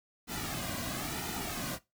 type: noise with flanger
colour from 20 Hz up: pink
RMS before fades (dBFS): -37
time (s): 0.27-1.79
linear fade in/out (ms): 50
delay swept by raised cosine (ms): 1.8 to 2.31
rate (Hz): 1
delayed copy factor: -0.7
effects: noise-tail reverb RT60 0.2 s tail -18 dB re dry